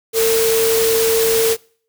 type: tone in noise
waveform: sine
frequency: 451.4 Hz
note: A4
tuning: 44 cents sharp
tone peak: -13 dBFS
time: 0.13-1.57 s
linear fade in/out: 50 ms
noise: white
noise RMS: -20 dBFS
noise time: 0.13-1.57 s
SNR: +4 dB
effects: noise-tail reverb RT60 0.5 s tail -24 dB re dry